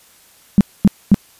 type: tone bursts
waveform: sine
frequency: 200 Hz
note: G3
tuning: 35 cents sharp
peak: -4 dBFS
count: 3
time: 0.58-1.144 s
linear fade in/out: 0 ms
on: 28 ms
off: 240 ms
effects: white hiss -49 dBFS RMS until 1.39 s + resampled to 32000 Hz